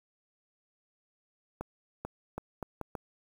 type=accelerating click train; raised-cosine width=1 ms; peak=-22 dBFS; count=6; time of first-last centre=1.61-2.952 s; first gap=440 ms; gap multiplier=0.75; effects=8-bit